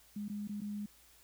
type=tone with dropouts; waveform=sine; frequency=206.5 Hz; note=G#3; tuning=10 cents flat; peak=-37 dBFS; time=0.16-0.86 s; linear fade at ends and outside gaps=5 ms; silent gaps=0.283-0.297 / 0.475-0.492 / 0.606-0.616 s; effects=added 58 Hz sine -70 dBFS peak until 1.23 s + white hiss -63 dBFS RMS until 1.23 s